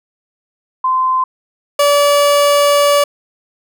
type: tone pair in turn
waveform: sine / 30% pulse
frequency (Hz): 1034 / 576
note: C6 / D5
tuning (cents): -21 / -34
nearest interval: minor seventh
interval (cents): 1013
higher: first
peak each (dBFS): -11 / -6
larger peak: second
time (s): 0.84-1.24 / 1.79-3.04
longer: second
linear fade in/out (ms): 5
effects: none